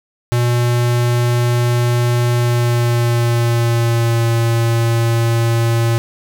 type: tone with pitch glide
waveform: square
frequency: 120.7 to 115.85 Hz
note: B2 to A#2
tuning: -39 to -10 cents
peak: -13 dBFS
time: 0.32-5.98 s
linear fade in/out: 0 ms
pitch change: -71 cents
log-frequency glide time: 2.34-4.27 s
effects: none